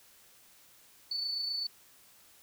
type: tone with amplitude modulation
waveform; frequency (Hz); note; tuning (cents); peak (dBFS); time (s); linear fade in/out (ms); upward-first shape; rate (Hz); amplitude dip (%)
sine; 4484; C#8; +19; -30; 1.11-1.67; 5; sine; 27.8; 40
effects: white hiss -60 dBFS RMS until 2.42 s